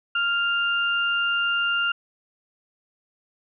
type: tone pair together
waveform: sine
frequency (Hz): 1398 / 2796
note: F6 / F7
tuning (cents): +1 / +1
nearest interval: octave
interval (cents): 1200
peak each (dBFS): -22 / -25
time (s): 0.15-1.92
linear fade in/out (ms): 5
effects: none